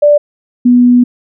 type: tone pair in turn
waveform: sine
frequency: 587.3 / 245.2 Hz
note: D5 / B3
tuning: 0 / -12 cents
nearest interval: octave + minor third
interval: 1512 cents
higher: first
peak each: -3 dBFS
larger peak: neither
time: 0.02-0.18 / 0.65-1.04 s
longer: second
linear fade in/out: 10 ms
effects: none